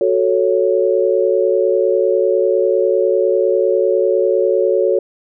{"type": "chord", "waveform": "sine", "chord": "F# minor", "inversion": "none", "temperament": "equal", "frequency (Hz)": [370, 440, 554.4], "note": ["F#4", "A4", "C#5"], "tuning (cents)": [0, 0, 0], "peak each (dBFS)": -16, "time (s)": [0.01, 4.99], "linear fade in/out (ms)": 2, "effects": []}